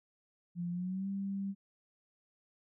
sine tone with pitch glide, 174.1 to 196.55 Hz, F3 to G3, -5 to +5 cents, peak -34 dBFS, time 0.55-1.55 s, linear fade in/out 50 ms, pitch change +210 cents, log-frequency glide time 0.71-1.08 s, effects none

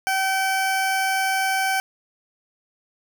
20% pulse tone, 768 Hz, G5, 36 cents flat, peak -15 dBFS, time 0.07-1.8 s, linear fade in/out 0 ms, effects none

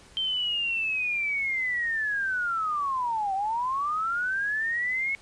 sine linear two-way sweep, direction down then up, 3136 to 756 to 2203 Hz, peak -25 dBFS, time 0.17-5.15 s, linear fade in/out 0 ms, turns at 3.34 s, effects pink hiss -53 dBFS RMS until 5.21 s + resampled to 22050 Hz

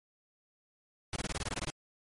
pink noise bursts, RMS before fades -35 dBFS, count 11, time 1.13-1.702 s, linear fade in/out 2 ms, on 32 ms, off 22 ms, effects low-pass 11000 Hz 12 dB/octave + MP3 48 kbps

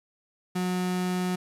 35% pulse tone, 181.8 Hz, F#3, 30 cents flat, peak -24 dBFS, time 0.55-1.36 s, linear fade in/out 10 ms, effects resampled to 32000 Hz + 11-bit

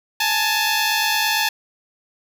10% pulse tone pair together, 843 / 891.7 Hz, G#5 / A5, +26 / +23 cents, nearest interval minor second, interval 97 cents, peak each -12 dBFS, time 0.2-1.49 s, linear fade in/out 5 ms, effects none

